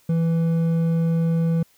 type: tone with hard clipping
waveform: triangle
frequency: 165.3 Hz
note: E3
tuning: 5 cents sharp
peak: -19 dBFS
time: 0.09-1.63 s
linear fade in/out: 5 ms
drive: 9 dB
effects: white hiss -59 dBFS RMS until 1.77 s